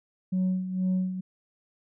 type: tone with tremolo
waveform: sine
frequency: 185.4 Hz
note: F#3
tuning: 4 cents sharp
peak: -20 dBFS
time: 0.32-1.21 s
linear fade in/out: 10 ms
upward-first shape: sine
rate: 2.1 Hz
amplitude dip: 70%
effects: tanh soft clip ceiling -21 dBFS